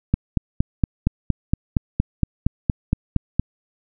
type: click train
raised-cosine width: 5 ms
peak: -4 dBFS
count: 15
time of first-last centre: 0.14-3.396 s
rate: 4.3 Hz
effects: none